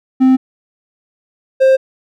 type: tone pair in turn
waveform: triangle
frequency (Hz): 260.4 / 529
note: C4 / C5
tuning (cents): -8 / +19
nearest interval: octave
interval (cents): 1227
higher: second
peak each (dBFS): -4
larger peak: neither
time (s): 0.2-0.37 / 1.6-1.77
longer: neither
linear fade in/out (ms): 20
effects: none